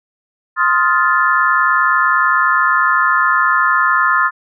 sine chord, F dominant seventh, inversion second, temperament just, 1047.7 / 1257.2 / 1396.9 / 1746.1 Hz, C6 / Eb6 / F6 / A6, +2 / +18 / 0 / -14 cents, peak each -16 dBFS, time 0.56-4.31 s, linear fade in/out 50 ms, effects none

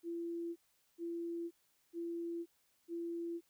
sine tone bursts, 338.9 Hz, E4, 48 cents sharp, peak -38 dBFS, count 4, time 0.03-3.41 s, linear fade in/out 50 ms, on 530 ms, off 420 ms, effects white hiss -75 dBFS RMS until 3.49 s

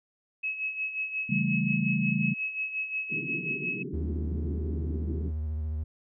sine tone with tremolo, 2572 Hz, E7, 43 cents flat, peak -27 dBFS, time 0.43-3.83 s, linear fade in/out 10 ms, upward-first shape sine, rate 5.6 Hz, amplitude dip 65%
sine chord, A dominant seventh, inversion first, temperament equal, 138.59 / 164.81 / 196 / 220 Hz, C#3 / E3 / G3 / A3, 0 / 0 / 0 / 0 cents, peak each -31 / -31 / -29 / -30 dBFS, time 1.29-2.34 s, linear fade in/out 10 ms
pink band-pass noise, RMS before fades -37 dBFS, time 3.09-5.32 s, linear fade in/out 50 ms, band 130 to 420 Hz, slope 96 dB/octave
triangle tone with vibrato, 77.1 Hz, D#2, 15 cents flat, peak -27 dBFS, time 3.93-5.84 s, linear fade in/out 10 ms, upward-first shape square, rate 14 Hz, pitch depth 40 cents each way
effects none

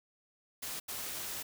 white noise bursts at uneven times, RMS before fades -40 dBFS, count 2, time 0.62-0.8 / 0.88-1.43 s, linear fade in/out 10 ms, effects none

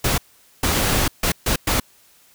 pink noise bursts at uneven times, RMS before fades -19 dBFS, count 5, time 0.04-0.18 / 0.63-1.08 / 1.23-1.32 / 1.46-1.56 / 1.67-1.8 s, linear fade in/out 5 ms, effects white hiss -54 dBFS RMS until 2.34 s

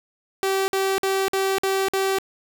sawtooth tone bursts, 386.3 Hz, G4, 25 cents flat, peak -16 dBFS, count 6, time 0.43-2.185 s, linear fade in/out 0 ms, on 250 ms, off 51 ms, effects 7-bit

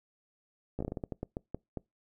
slowing click train, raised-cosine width 2 ms, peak -22 dBFS, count 13, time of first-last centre 0.79-1.773 s, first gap 15 ms, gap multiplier 1.28, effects noise-tail reverb RT60 0.2 s tail -25 dB re dry

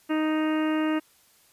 harmonic tone, 310.9 Hz, D#4, 1 cent flat, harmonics 1 / 2 / 3 / 4 / 5 / 6 / 7 / 8 / 9, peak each -23 / -33 / -37 / -36 / -39 / -39 / -44 / -45 / -41 dBFS, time 0.09-1 s, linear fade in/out 20 ms, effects white hiss -60 dBFS RMS until 1.52 s + resampled to 32000 Hz

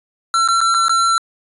square tone with dropouts, 1351 Hz, E6, 42 cents sharp, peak -13 dBFS, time 0.34-1.18 s, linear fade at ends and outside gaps 1 ms, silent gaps 0.477-0.486 / 0.606-0.613 / 0.742-0.746 / 0.883-0.894 s, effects resampled to 24000 Hz

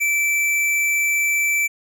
sine tone with hard clipping, 2325 Hz, D7, 18 cents flat, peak -18 dBFS, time 0-1.68 s, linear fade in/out 20 ms, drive 17 dB, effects none

